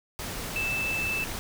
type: tone in noise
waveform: sine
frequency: 2637 Hz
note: E7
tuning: in tune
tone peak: -27 dBFS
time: 0.56-1.24 s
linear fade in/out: 0 ms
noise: pink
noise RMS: -35 dBFS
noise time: 0.19-1.39 s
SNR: +5 dB
effects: none